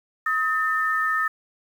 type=tone pair together; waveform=sine; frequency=1270 / 1796.1 Hz; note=D#6 / A6; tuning=+35 / +35 cents; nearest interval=tritone; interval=600 cents; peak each=-23 dBFS; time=0.26-1.28 s; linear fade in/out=5 ms; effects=8-bit